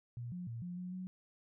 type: tone with pitch steps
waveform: sine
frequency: 119.9 / 178.5 / 116.2 / 177.1 / 180.9 / 184.7 Hz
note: A#2 / F3 / A#2 / F3 / F#3 / F#3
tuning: +49 / +38 / -5 / +24 / -39 / -3 cents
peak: -40 dBFS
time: 0.17-1.07 s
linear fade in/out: 0 ms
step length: 150 ms
effects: none